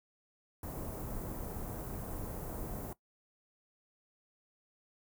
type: band-stop noise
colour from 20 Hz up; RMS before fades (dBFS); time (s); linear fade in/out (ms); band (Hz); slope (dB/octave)
pink; -41; 0.63-2.93; 2; 780 to 15000; 12
effects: noise-tail reverb RT60 0.1 s tail -18 dB re dry